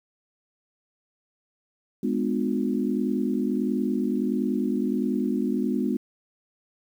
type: chord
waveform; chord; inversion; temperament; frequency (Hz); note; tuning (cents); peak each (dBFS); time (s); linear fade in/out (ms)
sine; G# diminished seventh; none; just; 207.7 / 249.2 / 299 / 358.8; G#3 / B3 / D4 / F4; 0 / +16 / +31 / +47; -27 / -26 / -30 / -31; 2.03-5.97; 5
effects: 9-bit